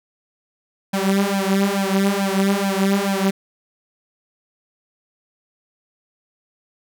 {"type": "tone with flanger", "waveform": "sawtooth", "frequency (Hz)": 196.2, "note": "G3", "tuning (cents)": 2, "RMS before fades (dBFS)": -19, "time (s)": [0.93, 3.31], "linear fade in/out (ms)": 10, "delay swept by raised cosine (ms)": [1.2, 5.7], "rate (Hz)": 2.3, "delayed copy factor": 0.95, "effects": []}